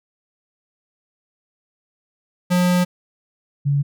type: tone pair in turn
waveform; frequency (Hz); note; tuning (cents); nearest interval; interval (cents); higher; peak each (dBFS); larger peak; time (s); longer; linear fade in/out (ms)
square / sine; 179 / 141.92; F3 / C#3; +43 / +41; major third; 402; first; -15; neither; 2.5-2.85 / 3.65-3.83; first; 20
effects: none